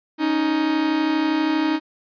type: tone pair together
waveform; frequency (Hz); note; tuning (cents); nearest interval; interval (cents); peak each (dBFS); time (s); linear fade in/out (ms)
45% pulse; 280 / 312.5; C#4 / D#4; +18 / +8; major second; 190; -25 / -19; 0.18-1.8; 50
effects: resampled to 11025 Hz